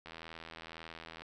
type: click train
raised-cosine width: 0.3 ms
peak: -30 dBFS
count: 96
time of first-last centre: 0.06-1.22 s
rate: 81.9 Hz
effects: none